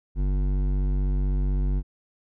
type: tone with hard clipping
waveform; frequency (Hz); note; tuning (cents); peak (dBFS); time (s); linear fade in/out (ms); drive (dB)
sine; 47.94; G1; -38; -23; 0.15-1.83; 50; 12
effects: none